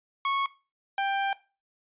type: tone pair in turn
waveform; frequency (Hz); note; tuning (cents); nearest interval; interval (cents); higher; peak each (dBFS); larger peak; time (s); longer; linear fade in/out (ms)
sawtooth; 1102 / 788.3; C#6 / G5; -11 / +9; tritone; 580; first; -21; neither; 0.25-0.46 / 0.98-1.33; second; 2
effects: noise-tail reverb RT60 0.3 s tail -18 dB re dry + resampled to 8000 Hz